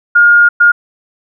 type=tone bursts at uneven times; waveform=sine; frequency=1421 Hz; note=F6; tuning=30 cents sharp; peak=-3 dBFS; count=2; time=0.15-0.49 / 0.6-0.72 s; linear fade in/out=10 ms; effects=none